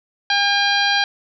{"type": "harmonic tone with a mistuned harmonic", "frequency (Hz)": 806, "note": "G5", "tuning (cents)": 48, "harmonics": [1, 2, 3, 4, 5, 6, 7], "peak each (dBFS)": [-21, -19, -25, -23, -23, -25, -36], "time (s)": [0.3, 1.04], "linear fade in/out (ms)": 2, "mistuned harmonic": 6, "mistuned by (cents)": -42, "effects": []}